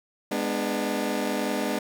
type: chord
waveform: 20% pulse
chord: G# diminished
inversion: none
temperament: just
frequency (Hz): 207.7 / 249.2 / 299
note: G#3 / B3 / D4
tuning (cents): 0 / +16 / +31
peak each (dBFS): -25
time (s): 0.31-1.79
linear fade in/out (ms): 5
effects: none

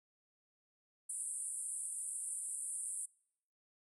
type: band-pass noise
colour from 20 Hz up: white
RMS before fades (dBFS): -42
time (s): 1.09-3.06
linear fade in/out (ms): 10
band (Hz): 8300 to 10000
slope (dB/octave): 96
effects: noise-tail reverb RT60 0.7 s tail -25 dB re dry

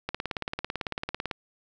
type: click train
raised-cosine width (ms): 0.3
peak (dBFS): -14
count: 23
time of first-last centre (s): 0.09-1.312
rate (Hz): 18
effects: none

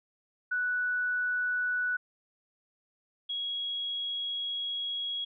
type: tone pair in turn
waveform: sine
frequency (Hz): 1480 / 3315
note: F#6 / G#7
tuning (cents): 0 / -4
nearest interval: octave + major second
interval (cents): 1396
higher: second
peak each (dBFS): -27 / -31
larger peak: first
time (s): 0.51-1.97 / 3.29-5.25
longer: second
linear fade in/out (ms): 10
effects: none

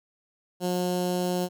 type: tone with notch filter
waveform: 15% pulse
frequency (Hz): 179.7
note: F3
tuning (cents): +50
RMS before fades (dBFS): -27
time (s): 0.6-1.49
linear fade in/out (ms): 50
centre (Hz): 1900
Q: 0.99
effects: none

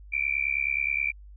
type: tone with amplitude modulation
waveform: sine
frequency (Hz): 2349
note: D7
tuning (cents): 0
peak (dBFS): -20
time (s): 0.12-1.12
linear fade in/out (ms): 20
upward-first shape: sine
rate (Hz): 69.5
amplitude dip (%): 100
effects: added 50 Hz sine -44 dBFS peak until 1.36 s

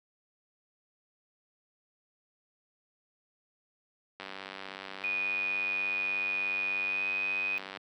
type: click train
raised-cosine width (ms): 0.3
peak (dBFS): -24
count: 346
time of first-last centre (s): 4.2-7.771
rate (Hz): 96.6
type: tone with pitch glide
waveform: sine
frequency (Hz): 2469 to 2498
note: D#7 to D#7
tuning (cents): -14 to +6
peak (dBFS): -29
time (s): 5.04-7.58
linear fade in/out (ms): 0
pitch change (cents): +20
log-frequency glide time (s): 6.88-7.07
effects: high-pass 200 Hz 12 dB/octave

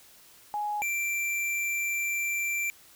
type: tone pair in turn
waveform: sine / square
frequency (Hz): 834 / 2352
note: G#5 / D7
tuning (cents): +7 / +2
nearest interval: octave + tritone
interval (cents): 1795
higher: second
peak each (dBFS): -28 / -28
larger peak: neither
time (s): 0.54-0.82 / 0.82-2.7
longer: second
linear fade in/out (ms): 0
effects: white hiss -55 dBFS RMS until 2.95 s

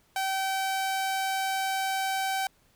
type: tone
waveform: sawtooth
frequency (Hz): 770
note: G5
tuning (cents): -31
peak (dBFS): -23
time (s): 0.16-2.47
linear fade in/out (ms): 2
effects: pink hiss -65 dBFS RMS until 2.75 s

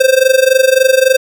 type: tone with amplitude modulation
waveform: square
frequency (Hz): 523.3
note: C5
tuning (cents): 0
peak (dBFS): -4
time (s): 0-1.17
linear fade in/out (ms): 10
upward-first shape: sine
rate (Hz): 23.6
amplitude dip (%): 85
effects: none

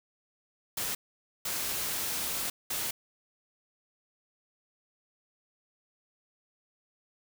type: noise bursts at uneven times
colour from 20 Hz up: white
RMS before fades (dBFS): -33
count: 3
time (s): 0.77-0.95 / 1.45-2.5 / 2.7-2.91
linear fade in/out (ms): 5
effects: none

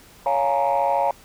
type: chord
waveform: sine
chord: Bb minor seventh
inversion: first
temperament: just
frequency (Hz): 559.4 / 699.2 / 839.1 / 932.3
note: Db5 / F5 / Ab5 / Bb5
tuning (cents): +16 / +2 / +18 / 0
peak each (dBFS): -22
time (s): 0.26-1.11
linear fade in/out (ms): 2
effects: tanh soft clip ceiling -12 dBFS + pink hiss -49 dBFS RMS until 1.24 s

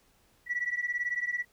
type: beating tone pair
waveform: sine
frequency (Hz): 1935 / 1953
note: B6 / B6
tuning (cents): -36 / -20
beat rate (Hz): 18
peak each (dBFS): -32 / -31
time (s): 0.46-1.45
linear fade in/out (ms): 50
effects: tanh soft clip ceiling -22 dBFS + pink hiss -66 dBFS RMS until 1.52 s

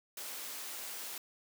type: high-pass noise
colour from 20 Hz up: white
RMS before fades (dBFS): -43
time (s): 0.17-1.18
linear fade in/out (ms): 2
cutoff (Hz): 310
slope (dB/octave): 12
effects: none

